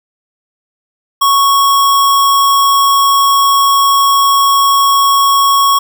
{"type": "tone with sample-and-hold", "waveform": "sine", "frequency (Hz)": 1108.7, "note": "C#6", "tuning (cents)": 0, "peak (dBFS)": -6, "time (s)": [1.21, 5.79], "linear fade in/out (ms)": 10, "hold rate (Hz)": 4410, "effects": []}